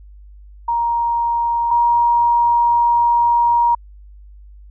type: tone pair in turn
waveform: sine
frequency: 939 / 946.1 Hz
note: A#5 / A#5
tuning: +12 / +25 cents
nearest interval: unison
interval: 13 cents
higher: second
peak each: -15 / -11 dBFS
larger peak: second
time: 0.68-1.71 / 1.71-3.75 s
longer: second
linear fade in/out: 5 ms
effects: added 50 Hz sine -38 dBFS peak until 4.7 s